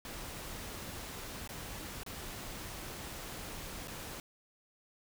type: noise with dropouts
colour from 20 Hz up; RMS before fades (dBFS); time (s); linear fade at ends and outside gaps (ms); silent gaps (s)
pink; -44; 0.05-4.2; 1; 1.476-1.491 / 2.034-2.063 / 3.874-3.88
effects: none